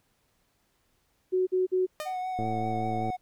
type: tone bursts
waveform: sine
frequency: 370 Hz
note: F#4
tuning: in tune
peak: -22 dBFS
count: 3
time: 1.32-1.866 s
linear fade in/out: 20 ms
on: 150 ms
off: 48 ms
type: tone with exponential decay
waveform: sawtooth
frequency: 610 Hz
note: D#5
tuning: 34 cents flat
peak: -26 dBFS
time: 2-2.23 s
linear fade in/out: 0 ms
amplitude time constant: 50 ms
type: tone with vibrato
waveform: triangle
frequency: 740 Hz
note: F#5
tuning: in tune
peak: -28 dBFS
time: 2.05-3.17 s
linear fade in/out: 20 ms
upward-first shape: sine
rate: 5.2 Hz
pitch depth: 18 cents each way
type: click train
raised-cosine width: 2 ms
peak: -21 dBFS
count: 80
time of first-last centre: 2.39-3.102 s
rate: 111 Hz
effects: pink hiss -71 dBFS RMS until 3.21 s

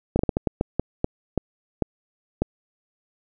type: slowing click train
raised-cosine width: 2 ms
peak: -7 dBFS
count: 12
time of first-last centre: 0.16-2.42 s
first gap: 32 ms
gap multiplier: 1.34
effects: none

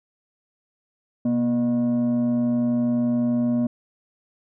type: tone with frequency modulation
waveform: sine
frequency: 239.8 Hz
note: A#3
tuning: 49 cents sharp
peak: -17 dBFS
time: 1.25-3.67 s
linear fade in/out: 5 ms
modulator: 368 Hz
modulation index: 0.43
effects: tanh soft clip ceiling -16 dBFS

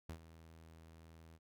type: tone with ADSR envelope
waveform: sawtooth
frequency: 81.3 Hz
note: E2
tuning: 23 cents flat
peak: -39 dBFS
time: 0.09-1.39 s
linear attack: 5 ms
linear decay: 84 ms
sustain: -14 dB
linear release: 41 ms
effects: none

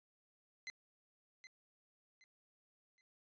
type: tone with echo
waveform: sawtooth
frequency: 2052 Hz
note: C7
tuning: 34 cents flat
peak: -40 dBFS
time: 0.67-0.7 s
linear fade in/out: 0 ms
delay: 770 ms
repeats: 3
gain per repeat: -10 dB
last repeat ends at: 3.01 s
effects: resampled to 16000 Hz

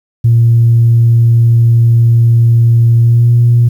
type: tone with pitch glide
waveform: sine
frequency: 116.54 to 119.06 Hz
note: A#2 to A#2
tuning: 0 to +37 cents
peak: -3 dBFS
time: 0.24-3.69 s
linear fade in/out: 10 ms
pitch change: +37 cents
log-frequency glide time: 2.99-3.3 s
effects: tanh soft clip ceiling 0 dBFS + 7-bit

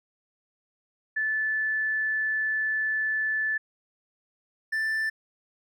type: tone pair in turn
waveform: sine / triangle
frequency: 1745 / 1766.3 Hz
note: A6 / A6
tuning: -15 / +6 cents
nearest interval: unison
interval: 21 cents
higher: second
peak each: -24 / -23 dBFS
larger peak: second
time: 1.16-3.58 / 4.72-5.1 s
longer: first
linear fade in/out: 10 ms
effects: none

